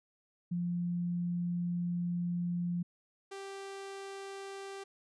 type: tone pair in turn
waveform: sine / sawtooth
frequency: 174.61 / 392 Hz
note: F3 / G4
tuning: 0 / 0 cents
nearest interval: octave + major second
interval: 1400 cents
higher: second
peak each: -31 / -38 dBFS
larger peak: first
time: 0.51-2.83 / 3.31-4.84 s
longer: first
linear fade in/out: 10 ms
effects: resampled to 22050 Hz